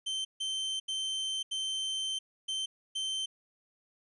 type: tone bursts at uneven times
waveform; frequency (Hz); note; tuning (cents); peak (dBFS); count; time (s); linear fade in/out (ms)
40% pulse; 3107; G7; -16; -31; 6; 0.06-0.25 / 0.4-0.8 / 0.88-1.43 / 1.51-2.19 / 2.48-2.66 / 2.95-3.26; 10
effects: resampled to 24000 Hz